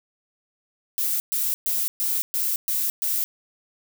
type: noise bursts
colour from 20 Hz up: violet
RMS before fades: -24 dBFS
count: 7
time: 0.98-3.24 s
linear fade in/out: 0 ms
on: 220 ms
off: 120 ms
effects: none